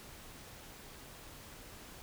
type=silence; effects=pink hiss -52 dBFS RMS until 2.02 s